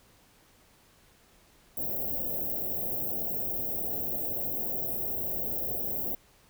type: band-stop noise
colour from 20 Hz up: white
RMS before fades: -32 dBFS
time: 1.77-6.15 s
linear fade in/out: 5 ms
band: 720 to 14000 Hz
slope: 48 dB/octave
effects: pink hiss -61 dBFS RMS until 6.49 s